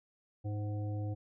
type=harmonic tone with a mistuned harmonic; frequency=103.83 Hz; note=G#2; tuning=in tune; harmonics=1 / 3 / 5 / 7; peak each=-34 / -44 / -48 / -51 dBFS; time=0.44-1.15 s; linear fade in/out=20 ms; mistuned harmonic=7; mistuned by=+36 cents; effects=none